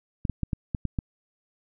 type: clicks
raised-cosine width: 5 ms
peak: -14 dBFS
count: 7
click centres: 0.252 / 0.297 / 0.433 / 0.532 / 0.748 / 0.853 / 0.988 s
effects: none